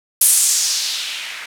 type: noise with low-pass filter sweep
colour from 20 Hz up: violet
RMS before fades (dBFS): -18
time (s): 0.21-1.46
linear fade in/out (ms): 5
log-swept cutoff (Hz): 11000 to 1900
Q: 2
effects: none